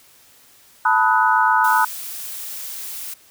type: chord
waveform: sine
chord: B dominant seventh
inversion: third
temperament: equal with one note detuned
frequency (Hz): 880 / 987.8 / 1264.1 / 1480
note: A5 / B5 / D#6 / F#6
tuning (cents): 0 / 0 / +27 / 0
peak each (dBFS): -18 / -18 / -20 / -19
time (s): 0.85-1.85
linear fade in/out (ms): 5
type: noise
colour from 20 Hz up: blue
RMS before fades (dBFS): -31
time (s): 1.64-3.14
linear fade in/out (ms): 5
effects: white hiss -51 dBFS RMS until 3.3 s